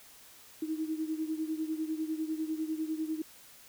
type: beating tone pair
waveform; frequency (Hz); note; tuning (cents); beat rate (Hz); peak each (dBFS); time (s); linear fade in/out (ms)
sine; 312.7 / 322.7; D#4 / E4; +9 / -37; 10; -33 / -37; 0.62-3.22; 5
effects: white hiss -55 dBFS RMS until 3.68 s